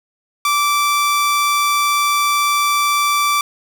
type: tone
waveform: sawtooth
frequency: 1166 Hz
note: D6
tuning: 13 cents flat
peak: -10 dBFS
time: 0.45-3.41 s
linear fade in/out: 2 ms
effects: none